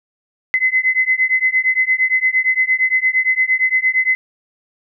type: beating tone pair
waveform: sine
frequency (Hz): 2036 / 2044.7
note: C7 / C7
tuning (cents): -48 / -40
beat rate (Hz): 8.7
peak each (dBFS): -16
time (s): 0.54-4.15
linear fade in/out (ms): 0
effects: none